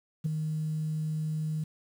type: tone with ADSR envelope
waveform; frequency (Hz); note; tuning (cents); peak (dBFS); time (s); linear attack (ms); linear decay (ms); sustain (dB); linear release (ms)
sine; 155.56; D#3; 0; -21; 0.24-1.64; 21; 7; -7; 6
effects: tanh soft clip ceiling -23 dBFS + 9-bit